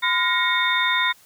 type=tone cluster; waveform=sine; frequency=1016 / 1420 / 1878 / 2198 / 3638 Hz; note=B5 / F6 / A#6 / C#7 / A#7; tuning=+49 / +28 / +12 / -15 / -43 cents; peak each=-24 / -27 / -23 / -25 / -24 dBFS; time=0.02-1.13 s; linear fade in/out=20 ms; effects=white hiss -53 dBFS RMS until 1.25 s